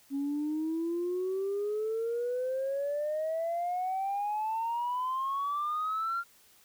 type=exponential sweep; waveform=sine; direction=up; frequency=273.7 to 1396.9 Hz; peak=-28 dBFS; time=0.1-6.24 s; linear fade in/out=50 ms; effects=tanh soft clip ceiling -26 dBFS + white hiss -61 dBFS RMS until 6.64 s